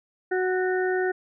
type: harmonic tone with a mistuned harmonic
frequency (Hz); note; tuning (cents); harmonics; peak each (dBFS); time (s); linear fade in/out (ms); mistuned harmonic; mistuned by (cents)
370; F#4; 0; 1 / 2 / 4 / 5; -23 / -31 / -31 / -33; 0.31-1.12; 10; 5; -20
effects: none